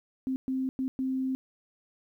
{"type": "tone bursts at uneven times", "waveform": "sine", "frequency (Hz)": 262, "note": "C4", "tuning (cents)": 2, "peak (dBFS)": -27, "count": 4, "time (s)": [[0.27, 0.36], [0.48, 0.69], [0.79, 0.88], [0.99, 1.35]], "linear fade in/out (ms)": 0, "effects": ["11-bit"]}